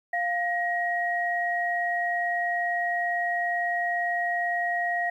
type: tone pair together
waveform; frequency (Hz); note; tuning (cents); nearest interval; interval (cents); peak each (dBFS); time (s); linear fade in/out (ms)
sine; 700.2 / 1891; F5 / A#6; +4 / +24; octave + perfect fourth; 1720; -27; 0.13-5.1; 5
effects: 10-bit